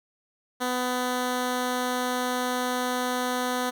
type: tone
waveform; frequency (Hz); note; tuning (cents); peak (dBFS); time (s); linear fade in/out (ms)
10% pulse; 250; B3; +21; -17; 0.6-3.71; 20
effects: none